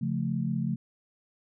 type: chord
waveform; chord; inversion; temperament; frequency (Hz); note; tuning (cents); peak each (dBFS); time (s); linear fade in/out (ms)
sine; Db augmented; none; equal; 138.59 / 174.61 / 220; Db3 / F3 / A3; 0 / 0 / 0; -31; 0.01-0.76; 10
effects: none